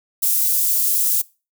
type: high-pass noise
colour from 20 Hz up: white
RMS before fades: -18 dBFS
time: 0.22-1.22 s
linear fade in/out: 10 ms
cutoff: 9500 Hz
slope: 12 dB/octave
effects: noise-tail reverb RT60 0.3 s tail -22 dB re dry